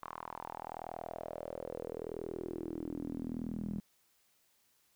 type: tone with band-pass filter sweep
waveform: sawtooth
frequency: 40.78 Hz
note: E1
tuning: 18 cents flat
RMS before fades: -42 dBFS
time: 0.02-3.8 s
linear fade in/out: 0 ms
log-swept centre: 1100 to 200 Hz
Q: 5.1
effects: white hiss -72 dBFS RMS until 4.95 s